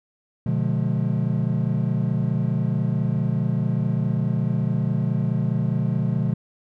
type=chord; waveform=triangle; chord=B diminished seventh; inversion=none; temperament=just; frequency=123.47 / 148.16 / 177.8 / 213.4 Hz; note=B2 / D3 / F3 / Ab3; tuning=0 / +16 / +31 / +47 cents; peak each=-22 / -23 / -24 / -26 dBFS; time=0.46-6.34 s; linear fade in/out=5 ms; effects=none